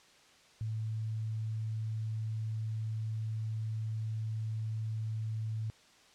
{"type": "tone", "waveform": "sine", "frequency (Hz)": 110, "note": "A2", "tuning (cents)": 0, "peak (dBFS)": -33, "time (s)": [0.61, 5.7], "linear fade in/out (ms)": 0, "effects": ["white hiss -61 dBFS RMS until 6.14 s", "low-pass 6000 Hz 12 dB/octave"]}